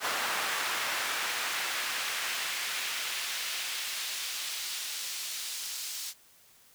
brown noise with high-pass filter sweep, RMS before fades -34 dBFS, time 0-6.14 s, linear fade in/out 50 ms, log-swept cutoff 1200 to 5200 Hz, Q 0.9, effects white hiss -60 dBFS RMS until 6.74 s

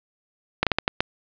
slowing click train, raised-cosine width 0.3 ms, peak -3 dBFS, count 6, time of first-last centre 0.63-1.005 s, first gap 37 ms, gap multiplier 1.36, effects resampled to 11025 Hz + 7-bit

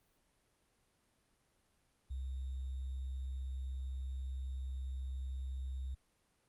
sine tone with sample-and-hold, 65.41 Hz, C2, in tune, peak -38 dBFS, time 2.1-5.95 s, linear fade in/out 10 ms, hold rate 3675 Hz, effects pink hiss -75 dBFS RMS until 6.48 s + Opus 32 kbps

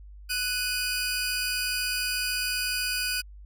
sawtooth tone cluster, 1483 / 2496 / 4758 Hz, F#6 / D#7 / D8, +4 / +5 / +22 cents, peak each -28 dBFS, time 0.29-3.22 s, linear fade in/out 20 ms, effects added 50 Hz sine -43 dBFS peak until 3.45 s

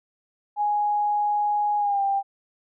sine tone with pitch glide, 830.6 to 791.7 Hz, G#5 to G5, 0 to +17 cents, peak -20 dBFS, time 0.56-2.23 s, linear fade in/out 50 ms, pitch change -83 cents, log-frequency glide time 1.78-2.02 s, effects none

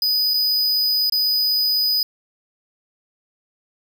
square tone with dropouts, 4978 Hz, D#8, in tune, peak -17 dBFS, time 0.02-2.03 s, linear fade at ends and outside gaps 2 ms, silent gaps 0.337-0.341 / 1.098-1.122 s, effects none

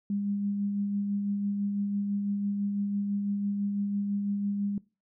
sine tone with tremolo, 202 Hz, G#3, 48 cents flat, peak -26 dBFS, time 0.1-4.78 s, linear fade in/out 2 ms, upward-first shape sine, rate 6 Hz, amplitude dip 30%, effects noise-tail reverb RT60 0.3 s tail -22 dB re dry

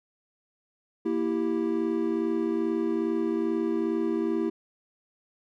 triangle chord, E diminished, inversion second, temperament equal, 233.1 / 329.6 / 392 Hz, Bb3 / E4 / G4, 0 / 0 / 0 cents, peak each -29 / -25 / -28 dBFS, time 1.05-4.5 s, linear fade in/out 10 ms, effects none

